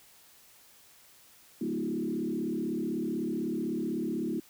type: tone with frequency modulation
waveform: sine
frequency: 279 Hz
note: C#4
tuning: 11 cents sharp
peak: -29 dBFS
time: 1.61-4.4 s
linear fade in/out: 5 ms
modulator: 36 Hz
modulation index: 2.3
effects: white hiss -58 dBFS RMS until 4.49 s